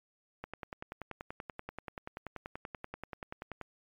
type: click train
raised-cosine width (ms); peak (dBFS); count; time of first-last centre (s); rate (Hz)
0.5; -25; 34; 0.44-3.613; 10.4
effects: MP3 96 kbps